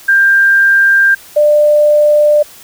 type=tone pair in turn; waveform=sine; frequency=1590 / 595.6 Hz; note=G6 / D5; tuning=+24 / +24 cents; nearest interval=octave + perfect fourth; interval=1700 cents; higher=first; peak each=-5 dBFS; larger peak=neither; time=0.08-1.15 / 1.36-2.43 s; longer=neither; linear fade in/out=10 ms; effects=white hiss -37 dBFS RMS until 2.63 s